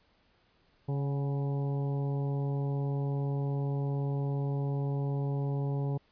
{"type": "harmonic tone with a mistuned harmonic", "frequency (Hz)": 139.8, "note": "C#3", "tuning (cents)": 15, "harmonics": [1, 2, 3, 4, 5, 6, 7], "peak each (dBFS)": [-29, -41, -40, -46, -49, -48, -53], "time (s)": [0.88, 5.98], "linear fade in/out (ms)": 10, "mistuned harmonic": 5, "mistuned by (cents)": 62, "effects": ["pink hiss -68 dBFS RMS until 6.11 s", "resampled to 11025 Hz"]}